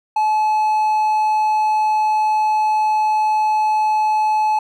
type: tone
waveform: triangle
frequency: 859 Hz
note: A5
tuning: 42 cents flat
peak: -12 dBFS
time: 0.16-4.59 s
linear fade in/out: 5 ms
effects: none